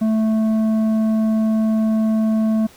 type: tone with tanh clipping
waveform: sine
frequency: 219.5 Hz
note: A3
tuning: 4 cents flat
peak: -16 dBFS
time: 0.01-2.67 s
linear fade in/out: 10 ms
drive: 8 dB
effects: pink hiss -47 dBFS RMS until 2.76 s